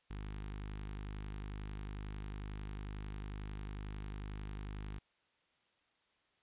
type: tone with notch filter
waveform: sawtooth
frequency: 51.1 Hz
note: G#1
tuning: 27 cents flat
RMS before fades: -44 dBFS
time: 0.1-4.99 s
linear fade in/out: 10 ms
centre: 580 Hz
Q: 1.2
effects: white hiss -75 dBFS RMS until 6.42 s + resampled to 8000 Hz